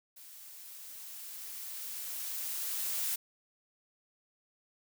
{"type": "noise with level ramp", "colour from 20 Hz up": "blue", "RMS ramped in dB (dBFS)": [-52, -33], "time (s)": [0.16, 3.16], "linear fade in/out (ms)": 10, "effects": []}